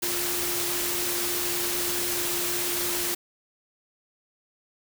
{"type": "tone in noise", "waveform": "sine", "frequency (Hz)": 350.5, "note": "F4", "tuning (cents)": 6, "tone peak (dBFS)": -34, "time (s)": [0.02, 3.15], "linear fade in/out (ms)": 10, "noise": "white", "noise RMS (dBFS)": -28, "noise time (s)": [0.02, 3.15], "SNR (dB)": -9, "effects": []}